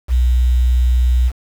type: tone with quantisation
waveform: sine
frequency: 61.74 Hz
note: B1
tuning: in tune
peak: -10 dBFS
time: 0.08-1.32 s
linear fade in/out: 50 ms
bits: 6
effects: none